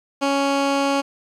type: tone with low-pass filter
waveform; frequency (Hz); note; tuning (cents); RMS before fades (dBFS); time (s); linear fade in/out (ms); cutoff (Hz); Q
15% pulse; 277.8; C#4; +4; -20; 0.21-1.02; 20; 6700; 0.73
effects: 9-bit